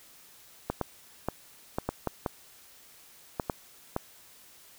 clicks, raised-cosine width 1 ms, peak -14 dBFS, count 10, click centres 0.7 / 0.813 / 1.286 / 1.785 / 1.89 / 2.073 / 2.262 / 3.398 / 3.498 / 3.964 s, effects white hiss -55 dBFS RMS until 4.78 s

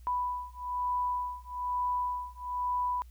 sine beating tone pair, 989 / 990.1 Hz, B5 / B5, +2 / +4 cents, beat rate 1.1 Hz, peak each -33 / -33 dBFS, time 0.07-3.02 s, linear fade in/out 0 ms, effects added 60 Hz sine -48 dBFS peak until 3.1 s + white hiss -68 dBFS RMS until 3.1 s

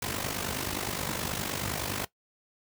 pink noise with amplitude modulation, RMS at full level -29 dBFS, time 0.02-2.05 s, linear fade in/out 5 ms, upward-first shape sine, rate 49.6 Hz, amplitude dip 70%, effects noise-tail reverb RT60 0.1 s tail -18 dB re dry + high-pass 80 Hz 12 dB/octave

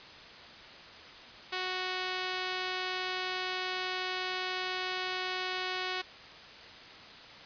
5% pulse tone, 369.4 Hz, F#4, 3 cents flat, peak -21 dBFS, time 1.52-6.02 s, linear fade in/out 10 ms, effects white hiss -49 dBFS RMS until 7.45 s + resampled to 11025 Hz

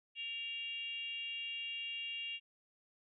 sine tone with frequency modulation, 2794 Hz, F7, in tune, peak -39 dBFS, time 0.15-2.4 s, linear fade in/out 50 ms, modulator 491 Hz, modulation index 0.64, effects none

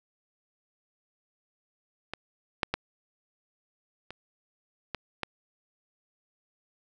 clicks, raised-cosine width 0.3 ms, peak -18 / -8 / -11 / -24 / -16 / -14 dBFS, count 6, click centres 2.136 / 2.632 / 2.74 / 4.106 / 4.947 / 5.233 s, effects none

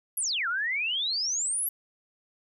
sine exponential two-way sweep, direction down then up, 11840 to 1338 to 11840 Hz, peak -26 dBFS, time 0.17-1.69 s, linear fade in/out 5 ms, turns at 0.48 s, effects none

